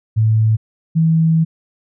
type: tone pair in turn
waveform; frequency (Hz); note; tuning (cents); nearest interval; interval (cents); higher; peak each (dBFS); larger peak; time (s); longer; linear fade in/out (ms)
sine; 110 / 162.06; A2 / E3; 0 / -29; perfect fifth; 671; second; -10; neither; 0.16-0.57 / 0.95-1.45; second; 20
effects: none